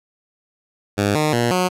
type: tone with pitch steps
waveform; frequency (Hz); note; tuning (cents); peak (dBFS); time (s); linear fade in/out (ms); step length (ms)
10% pulse; 101.6 / 152.8 / 119.1 / 182.2; G#2 / D#3 / A#2 / F#3; -38 / -31 / +38 / -26; -8; 0.97-1.69; 20; 180
effects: low-pass 12000 Hz 12 dB/octave